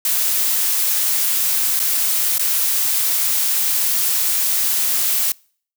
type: noise with dropouts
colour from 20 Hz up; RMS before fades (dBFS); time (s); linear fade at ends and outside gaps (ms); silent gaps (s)
blue; -18; 0.05-5.32; 2; 1.793-1.799 / 2.382-2.394
effects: noise-tail reverb RT60 0.5 s tail -26 dB re dry